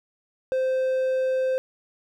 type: tone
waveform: triangle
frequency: 520 Hz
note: C5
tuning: 11 cents flat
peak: -19 dBFS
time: 0.52-1.58 s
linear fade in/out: 0 ms
effects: none